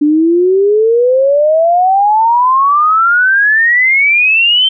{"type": "exponential sweep", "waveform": "sine", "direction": "up", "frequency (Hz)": [290.8, 3136], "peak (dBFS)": -6, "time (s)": [0.01, 4.69], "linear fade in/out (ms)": 10, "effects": []}